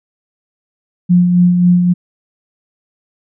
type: tone with tremolo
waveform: sine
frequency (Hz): 177.5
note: F3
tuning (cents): +28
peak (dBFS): -5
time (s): 1.09-1.94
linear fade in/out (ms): 20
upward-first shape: sine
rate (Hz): 3.7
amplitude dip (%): 40
effects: none